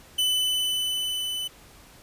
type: tone with level ramp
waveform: 45% pulse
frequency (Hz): 3006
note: F#7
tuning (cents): +27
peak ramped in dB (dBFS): -20 to -28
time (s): 0.18-1.48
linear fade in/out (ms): 10
effects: pink hiss -51 dBFS RMS until 2.02 s + resampled to 32000 Hz